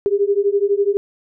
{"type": "beating tone pair", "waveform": "sine", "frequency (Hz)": [396.8, 408.8], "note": ["G4", "G#4"], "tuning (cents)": [21, -27], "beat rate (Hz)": 12, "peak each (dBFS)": -17, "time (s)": [0.06, 0.97], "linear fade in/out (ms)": 0, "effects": []}